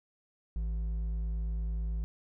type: tone with hard clipping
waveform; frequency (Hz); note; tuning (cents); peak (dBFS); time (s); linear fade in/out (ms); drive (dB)
sine; 54.5; A1; -16; -32; 0.56-2.04; 0; 5
effects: none